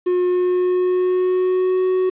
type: tone with pitch glide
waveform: triangle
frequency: 359.9 to 371.1 Hz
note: F#4 to F#4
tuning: -48 to +5 cents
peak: -13 dBFS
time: 0.06-2.1 s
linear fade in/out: 10 ms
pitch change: +53 cents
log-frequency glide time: 0.27-1.84 s
effects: resampled to 8000 Hz + 8-bit

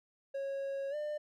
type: tone with pitch glide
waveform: triangle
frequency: 549 to 598.7 Hz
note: C#5 to D5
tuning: -17 to +33 cents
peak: -33 dBFS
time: 0.34-1.18 s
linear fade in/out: 10 ms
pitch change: +150 cents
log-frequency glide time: 0.9-0.95 s
effects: none

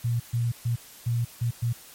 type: tone bursts at uneven times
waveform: sine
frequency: 118.6 Hz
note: A#2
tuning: 30 cents sharp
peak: -22 dBFS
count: 6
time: 0.04-0.2 / 0.33-0.52 / 0.65-0.76 / 1.06-1.25 / 1.41-1.51 / 1.62-1.73 s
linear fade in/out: 10 ms
effects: white hiss -48 dBFS RMS until 1.94 s + MP3 64 kbps

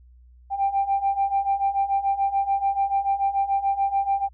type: beating tone pair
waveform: sine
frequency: 785 / 791.9 Hz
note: G5 / G5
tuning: +2 / +17 cents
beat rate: 6.9 Hz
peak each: -24 / -21 dBFS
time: 0.5-4.29 s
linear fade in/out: 50 ms
effects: tanh soft clip ceiling -14 dBFS + added 61 Hz sine -48 dBFS peak until 4.33 s

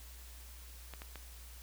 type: clicks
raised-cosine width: 0.3 ms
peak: -30 dBFS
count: 3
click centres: 0.937 / 1.019 / 1.157 s
effects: added 60 Hz sine -50 dBFS peak until 1.62 s + white hiss -56 dBFS RMS until 1.62 s

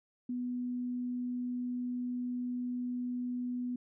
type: tone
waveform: sine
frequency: 246.9 Hz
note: B3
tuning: in tune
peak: -33 dBFS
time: 0.29-3.76 s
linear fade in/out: 5 ms
effects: none

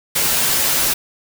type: noise with comb filter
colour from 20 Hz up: white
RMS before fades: -17 dBFS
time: 0.15-0.94 s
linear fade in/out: 10 ms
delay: 10 ms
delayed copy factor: -0.55
effects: none

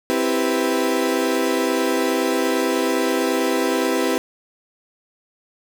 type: chord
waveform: 35% pulse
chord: C major seventh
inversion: none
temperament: equal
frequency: 261.6 / 329.6 / 392 / 493.9 Hz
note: C4 / E4 / G4 / B4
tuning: 0 / 0 / 0 / 0 cents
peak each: -22 dBFS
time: 0.1-4.18 s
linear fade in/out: 0 ms
effects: none

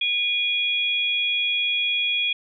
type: tone pair together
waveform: sine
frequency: 2439 / 3339 Hz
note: D#7 / G#7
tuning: -35 / +9 cents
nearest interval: perfect fourth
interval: 544 cents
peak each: -23 dBFS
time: 0.01-2.33 s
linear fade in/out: 5 ms
effects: none

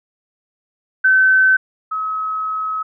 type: tone pair in turn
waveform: sine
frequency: 1530 / 1281 Hz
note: G6 / E6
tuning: -42 / -50 cents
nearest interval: minor third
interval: 308 cents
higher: first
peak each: -9 / -19 dBFS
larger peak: first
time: 1.04-1.57 / 1.91-2.83 s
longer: second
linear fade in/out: 10 ms
effects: none

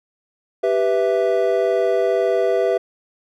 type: chord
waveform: triangle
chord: E minor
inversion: first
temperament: equal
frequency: 392 / 493.9 / 659.3 Hz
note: G4 / B4 / E5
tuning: 0 / 0 / 0 cents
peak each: -18 dBFS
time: 0.63-2.78 s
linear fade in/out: 10 ms
effects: none

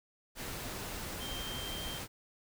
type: tone in noise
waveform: sine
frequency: 3156 Hz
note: G7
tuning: 11 cents sharp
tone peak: -42 dBFS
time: 1.18-2.01 s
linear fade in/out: 50 ms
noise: pink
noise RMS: -41 dBFS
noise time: 0.35-2.08 s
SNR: -4 dB
effects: none

